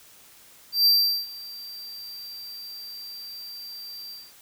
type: tone with ADSR envelope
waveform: square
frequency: 4699 Hz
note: D8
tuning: in tune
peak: -15 dBFS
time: 0.72-4.33 s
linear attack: 140 ms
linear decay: 400 ms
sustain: -22 dB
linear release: 220 ms
effects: white hiss -52 dBFS RMS until 4.41 s